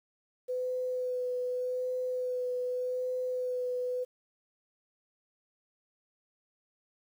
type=tone with vibrato; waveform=sine; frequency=502 Hz; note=B4; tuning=28 cents sharp; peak=-30 dBFS; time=0.48-4.05 s; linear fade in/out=20 ms; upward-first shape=sine; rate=0.84 Hz; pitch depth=14 cents each way; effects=10-bit